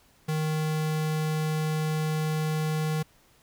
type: tone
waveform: square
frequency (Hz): 155.56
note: D#3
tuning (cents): 0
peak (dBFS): -26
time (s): 0.28-3.03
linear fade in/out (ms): 10
effects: pink hiss -61 dBFS RMS until 3.42 s